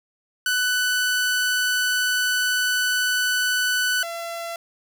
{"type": "tone pair in turn", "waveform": "sawtooth", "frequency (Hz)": [1494, 676.4], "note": ["F#6", "E5"], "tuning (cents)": [16, 44], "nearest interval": "octave + major second", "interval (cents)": 1372, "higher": "first", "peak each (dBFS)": [-16, -25], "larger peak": "first", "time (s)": [[0.46, 4.03], [4.03, 4.56]], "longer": "first", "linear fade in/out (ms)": 2, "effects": []}